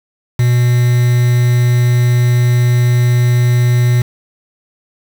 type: tone with quantisation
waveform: triangle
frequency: 122 Hz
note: B2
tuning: 21 cents flat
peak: -6 dBFS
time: 0.39-4.02 s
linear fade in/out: 5 ms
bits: 4
effects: none